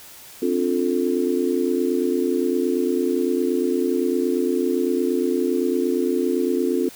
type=chord; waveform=sine; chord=D minor seventh; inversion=third; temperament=just; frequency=264.3 / 293.7 / 352.4 / 440.5 Hz; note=C4 / D4 / F4 / A4; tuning=+18 / 0 / +16 / +2 cents; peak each=-23 / -28 / -22 / -25 dBFS; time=0.42-6.89 s; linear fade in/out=5 ms; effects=white hiss -43 dBFS RMS until 6.95 s